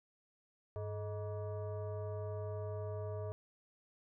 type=tone with frequency modulation; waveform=sine; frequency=100 Hz; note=G2; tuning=35 cents sharp; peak=-38 dBFS; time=0.76-3.32 s; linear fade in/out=0 ms; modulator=528 Hz; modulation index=1; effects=none